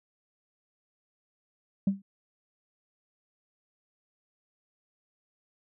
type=tone with exponential decay; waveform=sine; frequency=196 Hz; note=G3; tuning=in tune; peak=-17 dBFS; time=1.87-2.02 s; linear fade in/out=5 ms; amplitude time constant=32 ms; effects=tanh soft clip ceiling -18 dBFS